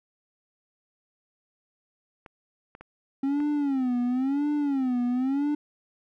clicks, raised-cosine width 0.5 ms, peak -29 dBFS, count 4, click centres 2.262 / 2.751 / 2.81 / 3.403 s
triangle tone with vibrato, 268.4 Hz, C4, 44 cents sharp, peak -21 dBFS, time 3.23-5.55 s, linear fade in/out 5 ms, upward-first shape sine, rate 0.97 Hz, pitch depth 170 cents each way
effects none

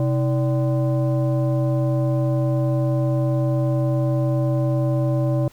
sine tone with frequency modulation, 130 Hz, C3, 11 cents flat, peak -17 dBFS, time 0-5.48 s, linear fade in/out 2 ms, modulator 450 Hz, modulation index 0.82, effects pink hiss -52 dBFS RMS until 5.52 s

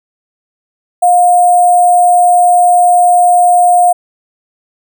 sine tone with sample-and-hold, 710 Hz, F5, 28 cents sharp, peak -4 dBFS, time 1.02-3.93 s, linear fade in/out 10 ms, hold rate 8820 Hz, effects none

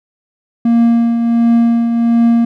triangle tone with tremolo, 233.1 Hz, A#3, in tune, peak -4 dBFS, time 0.65-2.45 s, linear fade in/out 5 ms, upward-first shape triangle, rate 1.4 Hz, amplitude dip 50%, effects none

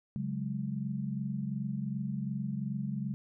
sine chord, C# suspended fourth, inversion none, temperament equal, 138.59 / 185 / 207.7 Hz, C#3 / F#3 / G#3, 0 / 0 / 0 cents, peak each -36 / -38 / -36 dBFS, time 0.16-3.14 s, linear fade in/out 0 ms, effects none

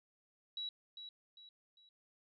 sine tone with echo, 3900 Hz, B7, 23 cents flat, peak -39 dBFS, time 0.57-0.69 s, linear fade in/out 2 ms, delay 400 ms, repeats 3, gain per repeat -8 dB, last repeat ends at 1.89 s, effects none

